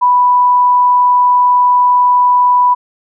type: tone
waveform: sine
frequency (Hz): 987.8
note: B5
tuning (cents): 0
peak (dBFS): -6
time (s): 0.01-2.75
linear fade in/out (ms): 20
effects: none